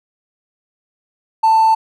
triangle tone with hard clipping, 888 Hz, A5, 16 cents sharp, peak -9 dBFS, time 1.43-1.75 s, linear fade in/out 10 ms, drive 4 dB, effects none

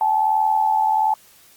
sine tone pair together, 784 / 865.2 Hz, G5 / A5, 0 / -29 cents, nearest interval major second, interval 171 cents, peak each -22 / -16 dBFS, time 0.01-1.14 s, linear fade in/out 2 ms, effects white hiss -51 dBFS RMS until 1.56 s + Opus 32 kbps

